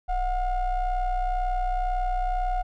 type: ring-modulated tone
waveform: triangle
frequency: 350 Hz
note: F4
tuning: 4 cents sharp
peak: -18 dBFS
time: 0.08-2.63 s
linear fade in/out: 20 ms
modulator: 381 Hz
effects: none